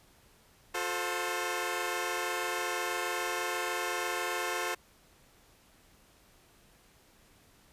10% pulse chord, F major, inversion none, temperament equal with one note detuned, 357.6 / 440 / 523.3 Hz, F4 / A4 / C5, +41 / 0 / 0 cents, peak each -27 / -28 / -28 dBFS, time 0.74-4.75 s, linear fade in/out 10 ms, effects pink hiss -62 dBFS RMS until 7.72 s + resampled to 32000 Hz

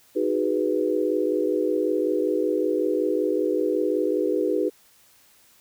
sine chord, G# minor seventh, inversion second, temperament equal, 311.1 / 370 / 415.3 / 493.9 Hz, D#4 / F#4 / G#4 / B4, 0 / 0 / 0 / 0 cents, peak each -26 dBFS, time 0.15-4.7 s, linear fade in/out 20 ms, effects white hiss -57 dBFS RMS until 5.6 s

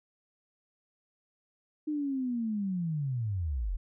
sine linear sweep, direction down, 307.8 to 36.71 Hz, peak -29 dBFS, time 1.87-3.77 s, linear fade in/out 10 ms, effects none

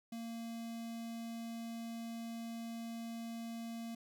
square tone with notch filter, 230 Hz, A#3, 23 cents flat, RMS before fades -44 dBFS, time 0.12-3.95 s, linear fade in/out 5 ms, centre 1400 Hz, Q 1.2, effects none

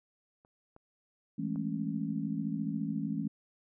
clicks, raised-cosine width 1 ms, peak -46 / -39 / -37 dBFS, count 3, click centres 0.449 / 0.764 / 1.559 s
sine chord, A major seventh, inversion second, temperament just, 165 / 206.2 / 220 / 275 Hz, E3 / G#3 / A3 / C#4, +2 / -12 / 0 / -14 cents, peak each -37 dBFS, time 1.38-3.28 s, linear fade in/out 10 ms
effects none

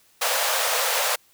pink high-pass noise, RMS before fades -23 dBFS, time 0.21-1.16 s, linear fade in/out 10 ms, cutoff 480 Hz, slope 96 dB/octave, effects white hiss -59 dBFS RMS until 1.33 s

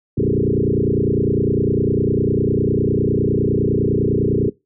sine tone with frequency modulation, 261.6 Hz, C4, in tune, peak -14 dBFS, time 0.17-4.5 s, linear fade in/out 10 ms, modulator 29.9 Hz, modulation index 6, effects noise-tail reverb RT60 0.2 s tail -21 dB re dry

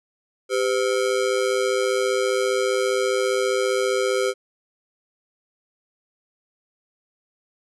square ring-modulated tone, 451.1 Hz, A4, 43 cents sharp, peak -17 dBFS, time 0.49-4.34 s, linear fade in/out 50 ms, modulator 57.5 Hz, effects resampled to 24000 Hz

